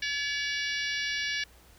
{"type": "harmonic tone with a mistuned harmonic", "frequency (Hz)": 570, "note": "C#5", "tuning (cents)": 48, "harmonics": [3, 4, 5, 6, 7, 8, 9, 10], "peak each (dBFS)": [-33, -35, -37, -39, -40, -41, -42, -43], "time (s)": [0.02, 1.44], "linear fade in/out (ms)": 5, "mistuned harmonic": 6, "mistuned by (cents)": 19, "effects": ["added 60 Hz sine -58 dBFS peak until 1.78 s", "pink hiss -58 dBFS RMS until 1.78 s"]}